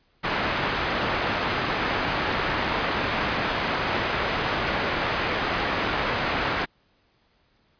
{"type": "low-pass noise", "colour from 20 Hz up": "white", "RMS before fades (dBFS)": -26, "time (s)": [0.23, 6.66], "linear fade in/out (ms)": 20, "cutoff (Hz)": 1900, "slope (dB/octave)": 12, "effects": ["pink hiss -65 dBFS RMS until 7.79 s", "resampled to 11025 Hz"]}